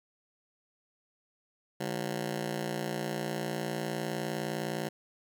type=ring-modulated tone; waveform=15% pulse; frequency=179.2 Hz; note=F3; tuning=45 cents sharp; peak=-23 dBFS; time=1.8-4.89 s; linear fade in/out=10 ms; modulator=29.9 Hz; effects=none